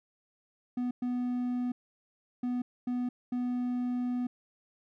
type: tone bursts at uneven times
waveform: triangle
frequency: 246.9 Hz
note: B3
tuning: in tune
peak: -27 dBFS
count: 5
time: 0.77-0.91 / 1.02-1.72 / 2.43-2.62 / 2.87-3.09 / 3.32-4.27 s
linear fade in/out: 5 ms
effects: none